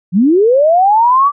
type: linear sweep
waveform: sine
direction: up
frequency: 161.9 to 1174.7 Hz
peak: -6 dBFS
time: 0.12-1.32 s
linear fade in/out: 50 ms
effects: none